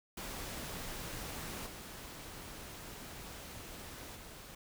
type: noise with level steps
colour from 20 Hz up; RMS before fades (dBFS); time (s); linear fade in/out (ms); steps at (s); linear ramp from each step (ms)
pink; -43 / -48 / -51; 0.17-4.55; 5; 1.66 / 4.15; 10
effects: none